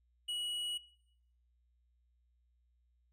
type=tone with hard clipping; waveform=sine; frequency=2919 Hz; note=F#7; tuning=24 cents flat; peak=-37 dBFS; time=0.28-0.78 s; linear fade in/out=10 ms; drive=7 dB; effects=noise-tail reverb RT60 0.8 s tail -22 dB re dry + added 60 Hz sine -70 dBFS peak until 3.12 s